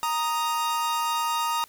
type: tone pair together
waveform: 45% pulse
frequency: 932.3 / 1244.5 Hz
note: A#5 / D#6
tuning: 0 / 0 cents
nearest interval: perfect fourth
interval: 500 cents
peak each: -26 / -28 dBFS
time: 0.03-1.64 s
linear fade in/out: 0 ms
effects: white hiss -55 dBFS RMS until 1.68 s